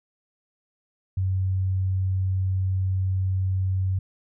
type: tone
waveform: sine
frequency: 94.3 Hz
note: F#2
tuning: 33 cents sharp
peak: -21 dBFS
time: 1.17-3.99 s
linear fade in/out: 5 ms
effects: none